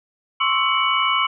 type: tone cluster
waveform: sine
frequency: 1055 / 1115 / 1316 / 2252 / 2959 Hz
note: C6 / C#6 / E6 / C#7 / F#7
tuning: +14 / +10 / -3 / +27 / -1 cents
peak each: -23 dBFS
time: 0.4-1.27 s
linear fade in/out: 10 ms
effects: none